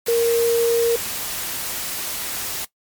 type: tone in noise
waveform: sine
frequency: 466.2 Hz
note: A#4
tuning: in tune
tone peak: -14 dBFS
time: 0.08-0.96 s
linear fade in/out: 5 ms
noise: white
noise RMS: -27 dBFS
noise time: 0.06-2.65 s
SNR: +10 dB
effects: noise-tail reverb RT60 0.1 s tail -18 dB re dry + MP3 96 kbps